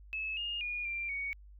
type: tone with pitch steps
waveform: sine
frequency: 2598 / 2837 / 2439 / 2370 / 2236 Hz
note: E7 / F7 / D#7 / D7 / C#7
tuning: -26 / +27 / -35 / +15 / +14 cents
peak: -34 dBFS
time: 0.13-1.33 s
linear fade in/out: 0 ms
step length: 240 ms
effects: added 50 Hz sine -51 dBFS peak until 1.59 s